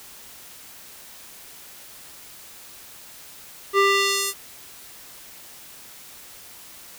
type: tone with band-pass filter sweep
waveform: square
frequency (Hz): 395.4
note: G4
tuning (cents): +15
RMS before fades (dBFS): -20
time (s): 3.73-4.34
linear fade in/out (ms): 50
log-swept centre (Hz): 1100 to 12000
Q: 0.79
effects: white hiss -44 dBFS RMS until 6.98 s